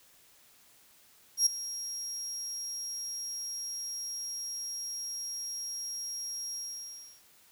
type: tone with ADSR envelope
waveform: 35% pulse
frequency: 5610 Hz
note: F8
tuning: 7 cents sharp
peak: -17 dBFS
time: 1.37-7.22 s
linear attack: 94 ms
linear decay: 6 ms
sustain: -16 dB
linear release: 670 ms
effects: white hiss -61 dBFS RMS until 7.51 s